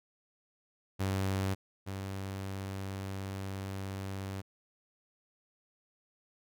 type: tone pair in turn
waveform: sawtooth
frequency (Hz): 96.3 / 96.91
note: G2 / G2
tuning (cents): -30 / -19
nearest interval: unison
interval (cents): 11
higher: second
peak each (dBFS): -26 / -33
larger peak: first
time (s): 0.99-1.55 / 1.86-4.42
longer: second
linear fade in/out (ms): 20
effects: none